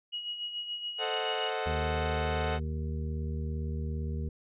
sine tone with tremolo, 2900 Hz, F#7, 35 cents flat, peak -32 dBFS, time 0.12-1.51 s, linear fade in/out 20 ms, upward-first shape sine, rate 7 Hz, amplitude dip 55%
sawtooth chord, A diminished seventh, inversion none, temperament equal, 440 / 523.3 / 622.3 / 740 Hz, A4 / C5 / Eb5 / Gb5, 0 / 0 / 0 / 0 cents, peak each -31 / -34 / -35 / -31 dBFS, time 0.98-2.6 s, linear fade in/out 50 ms
harmonic tone, 77.6 Hz, D#2, 4 cents flat, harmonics 1 / 2 / 3 / 5 / 6, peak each -32 / -38 / -42 / -46 / -48 dBFS, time 1.66-4.29 s, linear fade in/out 5 ms
effects resampled to 8000 Hz

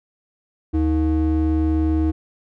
triangle ring-modulated tone, 196.3 Hz, G3, 3 cents sharp, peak -11 dBFS, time 0.73-2.12 s, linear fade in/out 20 ms, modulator 120 Hz, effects none

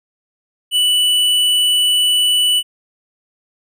sine tone with hard clipping, 2967 Hz, F#7, 4 cents sharp, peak -13 dBFS, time 0.71-2.63 s, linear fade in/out 50 ms, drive 10 dB, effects none

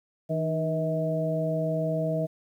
harmonic tone with a mistuned harmonic, 160.1 Hz, D#3, 50 cents sharp, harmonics 1 / 2 / 3 / 4, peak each -28 / -35 / -34 / -28 dBFS, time 0.29-2.27 s, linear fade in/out 20 ms, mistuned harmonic 2, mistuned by -75 cents, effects 10-bit

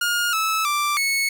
sawtooth tone with pitch steps, 1423 / 1304 / 1176 / 2202 Hz, F6 / E6 / D6 / C#7, +32 / -19 / +2 / -12 cents, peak -16 dBFS, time 0.01-1.29 s, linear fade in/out 5 ms, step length 320 ms, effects 8-bit

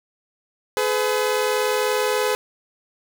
sawtooth tone pair together, 424.1 / 504.3 Hz, G#4 / B4, +36 / +36 cents, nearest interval minor third, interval 300 cents, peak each -18 dBFS, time 0.77-2.35 s, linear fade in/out 0 ms, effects none

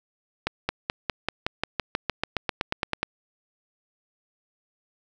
accelerating click train, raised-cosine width 0.3 ms, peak -8 dBFS, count 18, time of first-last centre 0.47-3.03 s, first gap 220 ms, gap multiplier 0.95, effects none

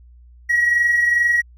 triangle tone with amplitude modulation, 1910 Hz, A#6, 42 cents sharp, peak -8 dBFS, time 0.49-1.42 s, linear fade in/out 20 ms, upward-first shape sine, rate 22.4 Hz, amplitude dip 55%, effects tanh soft clip ceiling -10 dBFS + added 60 Hz sine -43 dBFS peak until 1.57 s

